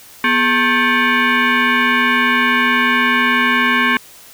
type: tone with frequency modulation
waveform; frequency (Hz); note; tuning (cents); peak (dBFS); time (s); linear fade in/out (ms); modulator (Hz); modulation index
sine; 245.2; B3; -12; -11; 0.24-3.97; 2; 663; 3.5
effects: white hiss -41 dBFS RMS until 4.33 s